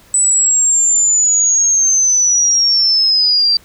sine linear sweep, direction down, 7980 to 4665 Hz, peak -9 dBFS, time 0.14-3.57 s, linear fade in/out 2 ms, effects pink hiss -46 dBFS RMS until 3.64 s

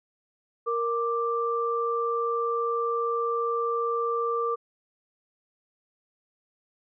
sine tone pair together, 466.2 / 1177.5 Hz, A#4 / D6, 0 / +4 cents, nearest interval octave + major third, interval 1604 cents, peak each -27 dBFS, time 0.66-4.56 s, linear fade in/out 20 ms, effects none

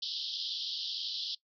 pink band-pass noise, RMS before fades -37 dBFS, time 0.02-1.35 s, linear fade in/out 5 ms, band 3100 to 5200 Hz, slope 96 dB/octave, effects noise-tail reverb RT60 0.1 s tail -20 dB re dry

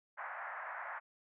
white band-pass noise, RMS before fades -44 dBFS, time 0.17-1 s, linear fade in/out 20 ms, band 640 to 1900 Hz, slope 48 dB/octave, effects none

